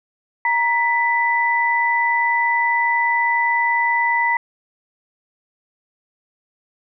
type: tone pair together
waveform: sine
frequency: 938 / 1987.6 Hz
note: A#5 / B6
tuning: +11 / +11 cents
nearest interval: octave + minor second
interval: 1300 cents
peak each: -18 dBFS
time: 0.45-4.37 s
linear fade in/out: 2 ms
effects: none